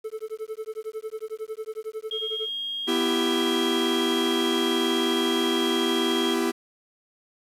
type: tone with tremolo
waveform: triangle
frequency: 437.4 Hz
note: A4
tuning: 10 cents flat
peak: -26 dBFS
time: 0.04-2.49 s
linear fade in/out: 10 ms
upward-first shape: sine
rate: 11 Hz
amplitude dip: 100%
type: tone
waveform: sine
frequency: 3250 Hz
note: G#7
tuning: 38 cents flat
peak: -28 dBFS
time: 2.11-6.34 s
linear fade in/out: 2 ms
type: chord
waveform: 45% pulse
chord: E minor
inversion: second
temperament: equal with one note detuned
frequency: 246.9 / 332.9 / 392 Hz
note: B3 / E4 / G4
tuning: 0 / +17 / 0 cents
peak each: -28 / -26 / -27 dBFS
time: 2.87-6.52 s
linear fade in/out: 20 ms
effects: resampled to 32000 Hz + 9-bit